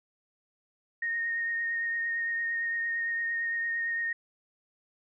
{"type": "tone with vibrato", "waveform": "sine", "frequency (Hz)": 1852, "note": "A#6", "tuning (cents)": -12, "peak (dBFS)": -28, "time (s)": [1.02, 4.13], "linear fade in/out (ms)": 5, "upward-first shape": "triangle", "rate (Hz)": 8.8, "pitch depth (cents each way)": 18, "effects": []}